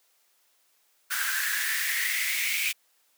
white noise with high-pass filter sweep, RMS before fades -28 dBFS, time 1.1-2.73 s, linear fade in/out 20 ms, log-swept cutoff 1500 to 2400 Hz, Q 8.7, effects white hiss -67 dBFS RMS until 3.17 s + high-pass 400 Hz 12 dB/octave

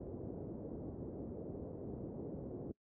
white low-pass noise, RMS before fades -45 dBFS, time 0-2.72 s, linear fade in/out 10 ms, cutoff 450 Hz, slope 24 dB/octave, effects noise-tail reverb RT60 0.1 s tail -25 dB re dry + high-pass 60 Hz 12 dB/octave

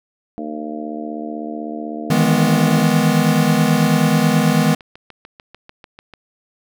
harmonic tone, 76 Hz, D#2, 40 cents flat, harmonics 3 / 4 / 5 / 6 / 7 / 8 / 9, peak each -29 / -28 / -38 / -34 / -39 / -39 / -31 dBFS, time 0.38-2.84 s, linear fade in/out 0 ms
square chord, E major seventh, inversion third, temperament equal, 155.56 / 164.81 / 207.7 / 246.9 Hz, D#3 / E3 / G#3 / B3, 0 / 0 / 0 / 0 cents, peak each -19 dBFS, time 2.1-4.75 s, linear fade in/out 5 ms
click train, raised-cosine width 0.3 ms, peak -23 dBFS, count 11, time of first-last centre 4.66-6.137 s, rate 6.77 Hz
effects none

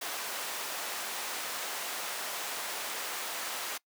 pink high-pass noise, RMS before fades -37 dBFS, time 0.01-3.78 s, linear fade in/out 10 ms, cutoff 680 Hz, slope 12 dB/octave, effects noise-tail reverb RT60 0.1 s tail -23 dB re dry

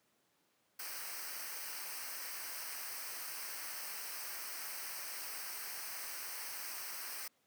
white noise with comb filter, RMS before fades -44 dBFS, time 0.79-7.28 s, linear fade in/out 5 ms, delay 0.28 ms, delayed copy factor -0.75, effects pink hiss -75 dBFS RMS until 7.46 s + high-pass 200 Hz 12 dB/octave

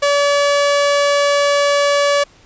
sawtooth tone, 572 Hz, D5, 46 cents flat, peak -8 dBFS, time 0.02-2.24 s, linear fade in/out 10 ms, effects pink hiss -48 dBFS RMS until 2.45 s + resampled to 16000 Hz

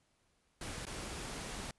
pink noise with dropouts, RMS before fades -43 dBFS, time 0.61-1.71 s, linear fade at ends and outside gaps 2 ms, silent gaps 0.853-0.867 s, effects pink hiss -75 dBFS RMS until 1.78 s + resampled to 24000 Hz

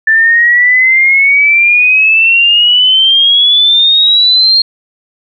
sine exponential sweep, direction up, 1760 to 4246 Hz, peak -4 dBFS, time 0.07-4.62 s, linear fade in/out 5 ms, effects none

